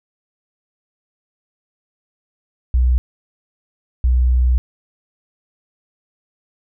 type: tone pair in turn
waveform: sine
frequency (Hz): 62.2 / 62.2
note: B1 / B1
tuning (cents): +13 / +13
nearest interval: unison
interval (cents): 0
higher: neither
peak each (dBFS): -11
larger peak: neither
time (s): 2.74-2.98 / 4.04-4.58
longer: second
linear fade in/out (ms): 0
effects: none